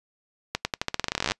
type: accelerating click train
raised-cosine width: 0.2 ms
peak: -7 dBFS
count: 21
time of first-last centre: 0.55-1.319 s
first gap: 100 ms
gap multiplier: 0.88
effects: noise-tail reverb RT60 0.1 s tail -26 dB re dry + resampled to 24000 Hz

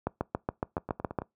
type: two click trains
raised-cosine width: 1 ms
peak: -14 / -22 dBFS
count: 9 / 5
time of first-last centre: 0.07-1.187 / 0.78-1.219 s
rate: 7.16 / 9.11 Hz
effects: noise-tail reverb RT60 0.2 s tail -24 dB re dry + high-pass 60 Hz 12 dB/octave

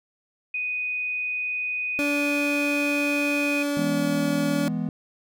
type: tone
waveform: sine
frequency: 2489 Hz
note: D#7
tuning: in tune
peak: -25 dBFS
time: 0.54-3.63 s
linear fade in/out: 5 ms
type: tone with pitch glide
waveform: 30% pulse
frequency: 288.9 to 285.7 Hz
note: D4 to D4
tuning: -28 to -48 cents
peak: -21 dBFS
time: 1.99-4.68 s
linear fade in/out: 0 ms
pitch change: -20 cents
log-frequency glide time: 3.38-4.08 s
type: chord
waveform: triangle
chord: E major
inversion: none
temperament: equal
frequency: 164.81 / 207.7 / 246.9 Hz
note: E3 / G#3 / B3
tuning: 0 / 0 / 0 cents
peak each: -27 dBFS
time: 3.77-4.89 s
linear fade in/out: 2 ms
effects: none

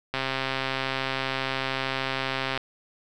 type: click train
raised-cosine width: 0.3 ms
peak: -11 dBFS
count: 325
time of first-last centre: 0.14-2.576 s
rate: 133 Hz
effects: none

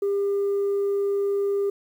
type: tone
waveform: sine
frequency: 400.3 Hz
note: G4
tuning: 36 cents sharp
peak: -19 dBFS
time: 0.02-1.7 s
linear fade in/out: 5 ms
effects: tanh soft clip ceiling -19 dBFS + 9-bit

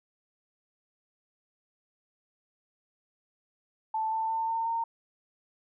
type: tone with pitch steps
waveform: sine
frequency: 880 / 889.2 / 898.5 / 907.9 / 917.4 Hz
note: A5 / A5 / A5 / A#5 / A#5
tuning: 0 / +18 / +36 / -46 / -28 cents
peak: -27 dBFS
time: 3.94-4.84 s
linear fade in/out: 5 ms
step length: 180 ms
effects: none

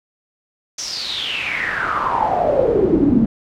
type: noise with band-pass filter sweep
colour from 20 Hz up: brown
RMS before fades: -18 dBFS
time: 0.78-3.26 s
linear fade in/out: 5 ms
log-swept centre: 6000 to 220 Hz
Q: 8.6
effects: none

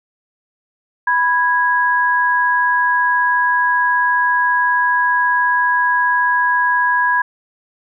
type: tone pair together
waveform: sine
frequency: 987.8 / 1653.1 Hz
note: B5 / G#6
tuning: 0 / -8 cents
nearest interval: major sixth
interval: 892 cents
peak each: -15 dBFS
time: 1.07-7.22 s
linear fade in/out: 5 ms
effects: none

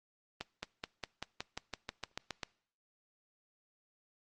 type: accelerating click train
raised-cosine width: 0.2 ms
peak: -20 dBFS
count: 13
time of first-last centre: 0.41-2.432 s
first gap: 220 ms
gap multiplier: 0.95
effects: noise-tail reverb RT60 0.6 s tail -23 dB re dry + Opus 24 kbps

